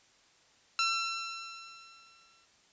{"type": "tone with exponential decay", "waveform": "15% pulse", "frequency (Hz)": 1348, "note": "E6", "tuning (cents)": 38, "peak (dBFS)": -19, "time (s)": [0.79, 2.45], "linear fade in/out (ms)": 1, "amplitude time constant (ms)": 360, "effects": ["white hiss -64 dBFS RMS until 2.72 s", "resampled to 16000 Hz"]}